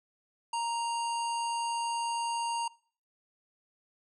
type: harmonic tone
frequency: 932.3 Hz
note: A#5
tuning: in tune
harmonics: 1 / 3 / 5 / 7 / 9 / 10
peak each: -30 / -40 / -44 / -48 / -46 / -49 dBFS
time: 0.53-2.68 s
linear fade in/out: 5 ms
effects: noise-tail reverb RT60 0.5 s tail -23 dB re dry